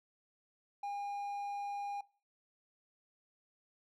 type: tone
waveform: triangle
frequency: 810 Hz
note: G#5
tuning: 43 cents flat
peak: -35 dBFS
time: 0.83-2.01 s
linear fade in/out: 5 ms
effects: noise-tail reverb RT60 0.4 s tail -22 dB re dry